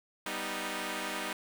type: chord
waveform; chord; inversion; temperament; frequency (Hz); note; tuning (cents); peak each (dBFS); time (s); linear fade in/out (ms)
5% pulse; G augmented; none; equal; 196 / 246.9 / 311.1; G3 / B3 / D#4; 0 / 0 / 0; -28 / -29 / -26; 0.26-1.33; 2
effects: 9-bit